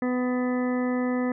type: harmonic tone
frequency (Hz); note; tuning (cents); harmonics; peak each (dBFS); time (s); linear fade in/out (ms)
250; B3; +21; 1 / 2 / 3 / 4 / 5 / 7 / 8; -24 / -30 / -38 / -40 / -39 / -40 / -41; 0.02-1.32; 2
effects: none